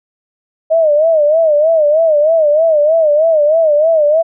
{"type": "tone with vibrato", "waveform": "sine", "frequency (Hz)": 622.3, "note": "D#5", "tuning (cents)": 0, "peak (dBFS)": -7, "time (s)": [0.7, 4.23], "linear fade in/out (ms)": 20, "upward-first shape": "sine", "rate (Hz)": 3.2, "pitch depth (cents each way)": 110, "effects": []}